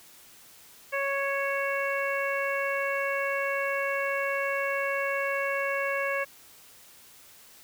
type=harmonic tone with a mistuned harmonic; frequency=554.4 Hz; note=C#5; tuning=in tune; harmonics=1 / 2 / 3 / 4 / 5; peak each=-30 / -34 / -32 / -33 / -38 dBFS; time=0.92-6.25 s; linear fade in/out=20 ms; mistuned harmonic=5; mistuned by=-33 cents; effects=white hiss -53 dBFS RMS until 7.63 s